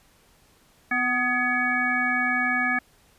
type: harmonic tone with a mistuned harmonic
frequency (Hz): 249.7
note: B3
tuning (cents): +19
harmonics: 1 / 3 / 5 / 7 / 9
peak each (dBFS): -30 / -30 / -31 / -24 / -27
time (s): 0.91-2.79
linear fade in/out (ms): 5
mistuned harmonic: 7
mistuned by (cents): -50
effects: pink hiss -59 dBFS RMS until 3.18 s + resampled to 32000 Hz